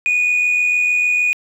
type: tone with amplitude modulation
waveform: sine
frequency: 2464 Hz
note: D#7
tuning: 17 cents flat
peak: -9 dBFS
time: 0.06-1.33 s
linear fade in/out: 0 ms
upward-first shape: sine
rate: 86.6 Hz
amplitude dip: 50%
effects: tanh soft clip ceiling -11 dBFS + 8-bit